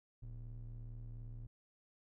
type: ring-modulated tone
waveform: triangle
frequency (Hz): 73.42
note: D2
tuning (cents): 0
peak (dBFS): -40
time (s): 0.22-1.47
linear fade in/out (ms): 10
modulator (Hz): 41.3
effects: none